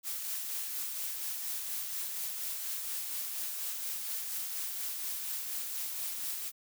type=noise with tremolo; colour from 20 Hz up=blue; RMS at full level=-36 dBFS; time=0.03-6.52 s; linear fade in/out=50 ms; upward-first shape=sine; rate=4.2 Hz; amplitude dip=30%; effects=none